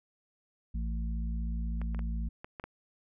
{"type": "harmonic tone", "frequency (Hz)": 56.2, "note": "A1", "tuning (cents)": 37, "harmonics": [1, 3, 4], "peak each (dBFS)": [-31, -41, -43], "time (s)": [0.74, 2.29], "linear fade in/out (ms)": 10}
{"type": "clicks", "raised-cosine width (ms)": 0.5, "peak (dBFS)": [-29, -30, -29, -27, -26, -25], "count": 6, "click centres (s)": [1.816, 1.947, 1.992, 2.445, 2.598, 2.64]}
{"effects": []}